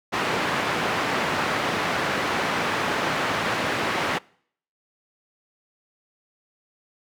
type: band-pass noise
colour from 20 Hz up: white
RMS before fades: -25 dBFS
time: 0.12-4.19 s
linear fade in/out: 20 ms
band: 120 to 1800 Hz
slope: 12 dB/octave
effects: noise-tail reverb RT60 0.6 s tail -25 dB re dry